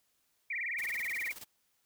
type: tone with vibrato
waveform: sine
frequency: 2100 Hz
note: C7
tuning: 6 cents sharp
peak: -33 dBFS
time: 0.5-1.32 s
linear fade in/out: 5 ms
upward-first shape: sine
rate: 19 Hz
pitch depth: 230 cents each way
type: noise with tremolo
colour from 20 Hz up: white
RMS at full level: -46 dBFS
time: 0.78-1.45 s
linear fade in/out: 10 ms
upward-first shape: square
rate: 19 Hz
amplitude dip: 70%
effects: white hiss -75 dBFS RMS until 1.85 s